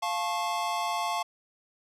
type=chord; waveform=square; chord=F augmented; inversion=none; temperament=just; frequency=698.5 / 873.1 / 1091.3 Hz; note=F5 / A5 / C#6; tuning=0 / -14 / -27 cents; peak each=-33 dBFS; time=0.02-1.23 s; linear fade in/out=10 ms; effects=low-pass 10000 Hz 12 dB/octave